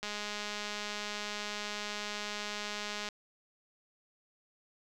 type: click train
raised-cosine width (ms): 0.2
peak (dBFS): -21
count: 637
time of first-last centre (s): 0.03-3.088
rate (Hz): 208
effects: none